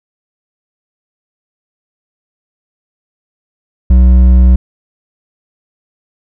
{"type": "tone with hard clipping", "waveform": "triangle", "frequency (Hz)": 62.4, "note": "B1", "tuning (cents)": 19, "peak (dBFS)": -4, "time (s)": [3.9, 4.56], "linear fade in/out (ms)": 5, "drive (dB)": 10, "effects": []}